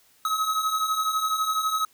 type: beating tone pair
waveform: square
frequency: 1270 / 1282 Hz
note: D#6 / E6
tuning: +35 / -49 cents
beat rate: 12 Hz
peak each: -30 / -25 dBFS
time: 0.25-1.85 s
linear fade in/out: 2 ms
effects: white hiss -60 dBFS RMS until 1.93 s